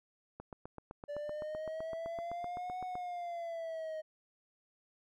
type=click train; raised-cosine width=1 ms; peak=-31 dBFS; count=21; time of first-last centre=0.4-2.954 s; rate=7.83 Hz
type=exponential two-way sweep; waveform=triangle; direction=up then down; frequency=580 to 740 to 623 Hz; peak=-36 dBFS; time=1.08-4.02 s; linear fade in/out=20 ms; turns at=2.82 s
effects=none